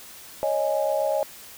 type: chord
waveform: sine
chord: C# suspended second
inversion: none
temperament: equal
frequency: 554.4 / 622.3 / 830.6 Hz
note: C#5 / D#5 / G#5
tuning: 0 / 0 / 0 cents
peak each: -25 / -24 / -29 dBFS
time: 0.43-1.23 s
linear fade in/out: 0 ms
effects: white hiss -44 dBFS RMS until 1.57 s